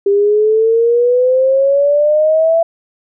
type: exponential sweep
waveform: sine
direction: up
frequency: 396.6 to 670 Hz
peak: -8 dBFS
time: 0.06-2.63 s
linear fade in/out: 5 ms
effects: none